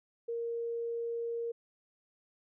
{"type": "tone", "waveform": "sine", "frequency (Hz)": 466.2, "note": "A#4", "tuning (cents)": 0, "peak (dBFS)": -33, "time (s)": [0.28, 1.52], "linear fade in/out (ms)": 10, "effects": []}